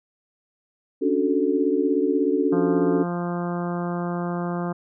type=chord; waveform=sine; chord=D major seventh; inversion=third; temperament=equal; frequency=277.2 / 293.7 / 370 / 440 Hz; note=C#4 / D4 / F#4 / A4; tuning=0 / 0 / 0 / 0 cents; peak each=-24 dBFS; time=1.01-3.04 s; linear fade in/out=20 ms
type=harmonic tone; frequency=174.61 Hz; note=F3; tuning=in tune; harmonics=1 / 2 / 3 / 4 / 5 / 6 / 7 / 8 / 9; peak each=-26 / -31 / -35 / -34 / -39 / -38 / -38 / -44 / -45 dBFS; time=2.52-4.73 s; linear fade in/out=10 ms
effects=none